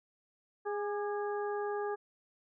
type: harmonic tone with a mistuned harmonic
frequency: 412.5 Hz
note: G#4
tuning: 12 cents flat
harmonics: 1 / 2 / 3 / 4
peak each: -34 / -39 / -44 / -46 dBFS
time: 0.65-1.96 s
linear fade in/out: 20 ms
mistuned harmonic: 3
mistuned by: -49 cents
effects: none

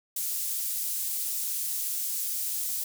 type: high-pass noise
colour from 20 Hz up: pink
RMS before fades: -31 dBFS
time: 0.16-2.84 s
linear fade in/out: 5 ms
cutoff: 9600 Hz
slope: 12 dB/octave
effects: none

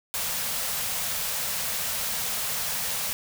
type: band-stop noise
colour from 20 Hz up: white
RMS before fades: -29 dBFS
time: 0.14-3.13 s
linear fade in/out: 0 ms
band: 240 to 440 Hz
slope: 96 dB/octave
effects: none

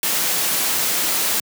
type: noise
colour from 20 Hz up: white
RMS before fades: -20 dBFS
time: 0.03-1.4 s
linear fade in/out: 2 ms
effects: high-pass 150 Hz 12 dB/octave

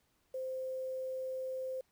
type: tone with quantisation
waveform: sine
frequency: 520 Hz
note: C5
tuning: 11 cents flat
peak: -36 dBFS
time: 0.34-1.81 s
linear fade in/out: 5 ms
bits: 10
effects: pink hiss -75 dBFS RMS until 1.91 s

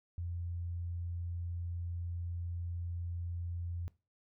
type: tone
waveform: sine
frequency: 86.4 Hz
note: F2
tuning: 18 cents flat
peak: -36 dBFS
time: 0.18-3.88 s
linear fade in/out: 0 ms
effects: noise-tail reverb RT60 0.3 s tail -20 dB re dry

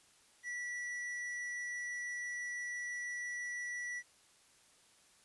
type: tone with hard clipping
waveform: sine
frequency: 1951 Hz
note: B6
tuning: 22 cents flat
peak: -40 dBFS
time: 0.43-4.03 s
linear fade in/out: 50 ms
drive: 7 dB
effects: white hiss -66 dBFS RMS until 5.24 s + resampled to 24000 Hz

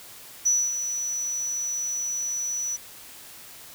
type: tone with ADSR envelope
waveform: sine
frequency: 5920 Hz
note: F#8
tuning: in tune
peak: -17 dBFS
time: 0.45-2.77 s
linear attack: 16 ms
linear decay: 250 ms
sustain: -9 dB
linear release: 19 ms
effects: white hiss -45 dBFS RMS until 3.74 s

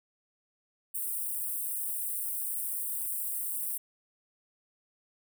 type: high-pass noise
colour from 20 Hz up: white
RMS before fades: -34 dBFS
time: 0.94-3.78 s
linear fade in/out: 10 ms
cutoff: 8300 Hz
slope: 96 dB/octave
effects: none

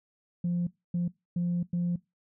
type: tone bursts at uneven times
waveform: sine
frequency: 174.61 Hz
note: F3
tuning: in tune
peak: -24 dBFS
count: 4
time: 0.44-0.67 / 0.94-1.08 / 1.36-1.63 / 1.73-1.96 s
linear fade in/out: 5 ms
effects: noise-tail reverb RT60 0.2 s tail -21 dB re dry + tanh soft clip ceiling -23 dBFS

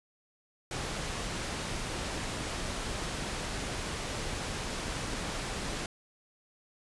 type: low-pass noise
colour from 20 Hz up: pink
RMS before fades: -36 dBFS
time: 0.71-5.86 s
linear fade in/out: 2 ms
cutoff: 8900 Hz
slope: 12 dB/octave
effects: resampled to 24000 Hz

